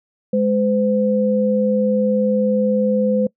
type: tone pair together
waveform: sine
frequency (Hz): 208.3 / 510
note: G#3 / C5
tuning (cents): +5 / -44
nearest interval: octave + major third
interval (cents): 1551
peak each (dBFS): -17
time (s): 0.33-3.27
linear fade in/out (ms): 5
effects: noise-tail reverb RT60 0.1 s tail -23 dB re dry